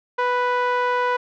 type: tone with low-pass filter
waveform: 5% pulse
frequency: 493.9 Hz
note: B4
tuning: in tune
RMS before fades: -21 dBFS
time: 0.18-1.17 s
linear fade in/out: 10 ms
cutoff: 1100 Hz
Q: 1.4
effects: none